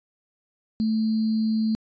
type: tone with sample-and-hold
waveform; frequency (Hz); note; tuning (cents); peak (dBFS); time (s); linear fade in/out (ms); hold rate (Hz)
sine; 220.1; A3; +1; -20; 0.8-1.75; 0; 4410
effects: resampled to 16000 Hz